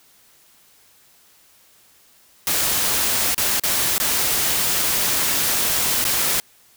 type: noise with dropouts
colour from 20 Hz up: white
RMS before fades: -20 dBFS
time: 2.47-6.4 s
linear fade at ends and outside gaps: 1 ms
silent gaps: 3.346-3.379 / 3.598-3.636 / 3.981-4 / 6.042-6.05 s
effects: white hiss -54 dBFS RMS until 6.76 s